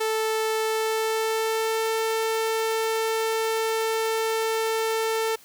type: tone with pitch glide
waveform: sawtooth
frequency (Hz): 440 to 445.9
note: A4 to A4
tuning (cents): 0 to +23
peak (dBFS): -19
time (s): 0-5.36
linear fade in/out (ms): 10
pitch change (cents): +23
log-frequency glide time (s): 0.64-1.85
effects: white hiss -52 dBFS RMS until 5.44 s

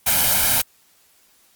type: noise with comb filter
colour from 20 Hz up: white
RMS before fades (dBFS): -17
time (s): 0.06-0.62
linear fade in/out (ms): 10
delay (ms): 1.3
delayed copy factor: +0.8
effects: white hiss -57 dBFS RMS until 1.55 s + Opus 32 kbps

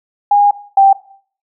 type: tone pair in turn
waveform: sine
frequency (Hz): 817 / 784.2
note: G#5 / G5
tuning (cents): -29 / 0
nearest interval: minor second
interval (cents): 71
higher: first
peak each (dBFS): -6 / -4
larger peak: second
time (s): 0.31-0.51 / 0.77-0.93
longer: first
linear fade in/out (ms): 5
effects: noise-tail reverb RT60 0.5 s tail -17 dB re dry

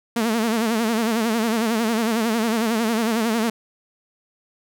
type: tone with vibrato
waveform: sawtooth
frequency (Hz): 225.6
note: A3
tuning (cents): +44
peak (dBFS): -15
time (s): 0.16-3.5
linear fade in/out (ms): 5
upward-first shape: sine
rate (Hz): 11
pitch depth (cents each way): 93
effects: none

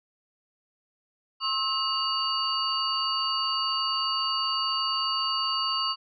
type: tone cluster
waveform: sine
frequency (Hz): 1073 / 1295 / 2852 / 4574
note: C6 / E6 / F7 / D8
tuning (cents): +43 / -31 / +36 / -47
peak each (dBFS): -30 / -33 / -32 / -28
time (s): 1.4-5.96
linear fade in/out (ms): 50
effects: none

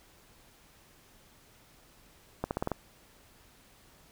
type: accelerating click train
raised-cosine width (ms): 1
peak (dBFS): -16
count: 6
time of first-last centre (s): 2.44-2.717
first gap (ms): 69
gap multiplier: 0.89
effects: pink hiss -60 dBFS RMS until 4.11 s

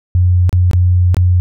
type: tone with dropouts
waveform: sine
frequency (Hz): 89.7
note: F2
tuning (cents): +47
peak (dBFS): -7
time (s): 0.15-1.4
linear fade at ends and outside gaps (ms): 0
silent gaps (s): 0.494-0.528 / 0.712-0.733 / 1.145-1.168
effects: none

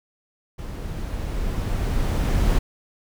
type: noise with level ramp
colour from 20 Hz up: brown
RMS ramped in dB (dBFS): -32 to -18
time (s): 0.58-2.59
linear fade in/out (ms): 10
effects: none

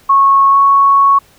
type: tone with pitch glide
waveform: sine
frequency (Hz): 1099 to 1108.6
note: C#6 to C#6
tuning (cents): -15 to 0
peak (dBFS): -5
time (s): 0.09-1.19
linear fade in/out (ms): 10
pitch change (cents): +15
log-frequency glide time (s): 0.5-0.57
effects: pink hiss -47 dBFS RMS until 1.38 s

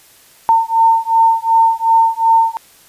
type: beating tone pair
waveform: sine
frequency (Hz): 905 / 907.7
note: A5 / A#5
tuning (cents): +48 / -46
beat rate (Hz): 2.7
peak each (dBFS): -12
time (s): 0.49-2.57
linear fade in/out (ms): 0
effects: white hiss -46 dBFS RMS until 2.88 s + resampled to 32000 Hz

